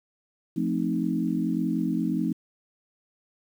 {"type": "chord", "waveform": "sine", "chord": "F dominant seventh", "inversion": "none", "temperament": "equal", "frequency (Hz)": [174.61, 220, 261.6, 311.1], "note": ["F3", "A3", "C4", "Eb4"], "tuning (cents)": [0, 0, 0, 0], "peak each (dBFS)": -29, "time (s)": [0.56, 2.33], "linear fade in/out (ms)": 10, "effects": ["9-bit"]}